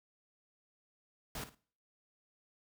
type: noise with echo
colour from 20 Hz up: pink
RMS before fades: -42 dBFS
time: 1.35-1.44 s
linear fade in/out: 2 ms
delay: 54 ms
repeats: 2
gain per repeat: -12 dB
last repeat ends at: 1.548 s
effects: noise-tail reverb RT60 0.5 s tail -23 dB re dry